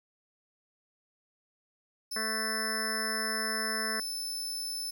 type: tone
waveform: sawtooth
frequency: 5270 Hz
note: E8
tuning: 1 cent flat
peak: -31 dBFS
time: 2.11-4.91 s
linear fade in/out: 10 ms
type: harmonic tone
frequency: 220 Hz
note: A3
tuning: in tune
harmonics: 1 / 2 / 3 / 5 / 6 / 7 / 8 / 9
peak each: -41 / -41 / -43 / -41 / -43 / -38 / -37 / -40 dBFS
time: 2.16-4 s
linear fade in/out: 2 ms
effects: 10-bit